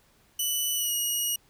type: tone with pitch glide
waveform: 10% pulse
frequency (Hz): 2975 to 2894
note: F#7 to F#7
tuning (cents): +9 to -39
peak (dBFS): -18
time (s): 0.39-1.36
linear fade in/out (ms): 5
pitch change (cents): -48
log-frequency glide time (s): 0.75-0.92
effects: pink hiss -63 dBFS RMS until 1.49 s